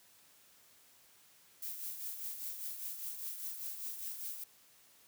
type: noise with tremolo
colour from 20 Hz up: violet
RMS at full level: -40 dBFS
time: 1.62-4.44 s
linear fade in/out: 5 ms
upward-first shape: triangle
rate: 5 Hz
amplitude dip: 60%
effects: white hiss -64 dBFS RMS until 5.07 s + high-pass 60 Hz 12 dB/octave